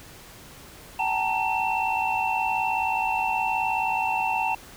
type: tone cluster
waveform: sine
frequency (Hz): 763 / 868 / 927 / 2695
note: G5 / A5 / A#5 / E7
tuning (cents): -47 / -24 / -10 / +38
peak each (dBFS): -28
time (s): 0.99-4.55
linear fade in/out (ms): 5
effects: pink hiss -46 dBFS RMS until 4.76 s